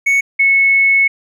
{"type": "tone pair in turn", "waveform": ["triangle", "sine"], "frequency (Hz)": [2217, 2199], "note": ["C#7", "C#7"], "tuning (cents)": [0, -14], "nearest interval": "unison", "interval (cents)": 14, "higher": "first", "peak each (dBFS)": -8, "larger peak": "neither", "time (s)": [[0.06, 0.21], [0.39, 1.08]], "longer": "second", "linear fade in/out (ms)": 10, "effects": []}